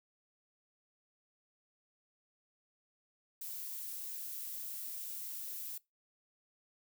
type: noise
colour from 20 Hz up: violet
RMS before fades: -43 dBFS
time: 3.41-5.78 s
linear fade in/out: 5 ms
effects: noise-tail reverb RT60 0.2 s tail -22 dB re dry